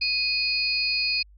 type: tone cluster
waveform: sine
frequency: 2489 / 4352 / 4893 Hz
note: D#7 / C#8 / D#8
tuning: 0 / -33 / -30 cents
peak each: -26 / -26 / -28 dBFS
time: 0.01-1.23 s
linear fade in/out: 10 ms
effects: added 50 Hz sine -49 dBFS peak until 1.37 s